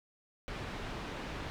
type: low-pass noise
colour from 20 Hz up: pink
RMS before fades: -41 dBFS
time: 0.48-1.5 s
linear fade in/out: 0 ms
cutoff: 3200 Hz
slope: 12 dB/octave
effects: none